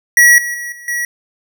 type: tone with level steps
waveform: square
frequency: 1924 Hz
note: B6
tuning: 46 cents flat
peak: -5 / -19 / -23 / -33 / -17 dBFS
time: 0.17-1.05 s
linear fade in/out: 2 ms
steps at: 0.38 / 0.54 / 0.72 / 0.88 s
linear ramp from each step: 2 ms
effects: none